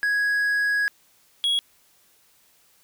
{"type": "tone pair in turn", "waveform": "triangle", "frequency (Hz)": [1662, 3324], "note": ["G#6", "G#7"], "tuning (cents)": [1, 1], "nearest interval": "octave", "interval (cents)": 1200, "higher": "second", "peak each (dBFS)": -18, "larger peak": "neither", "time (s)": [[0.03, 0.88], [1.44, 1.59]], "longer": "first", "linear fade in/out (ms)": 0, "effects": ["white hiss -60 dBFS RMS until 2.83 s"]}